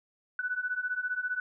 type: beating tone pair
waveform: sine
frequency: 1480 / 1495 Hz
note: F#6 / F#6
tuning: 0 / +17 cents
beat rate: 15 Hz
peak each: -34 / -32 dBFS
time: 0.39-1.4 s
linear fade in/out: 2 ms
effects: none